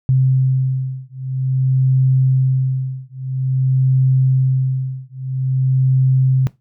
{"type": "beating tone pair", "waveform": "sine", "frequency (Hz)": [130.81, 131.31], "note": ["C3", "C3"], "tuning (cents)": [0, 7], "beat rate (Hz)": 0.5, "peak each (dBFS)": -16, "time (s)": [0.09, 6.47], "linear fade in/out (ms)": 0, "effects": ["noise-tail reverb RT60 0.2 s tail -18 dB re dry"]}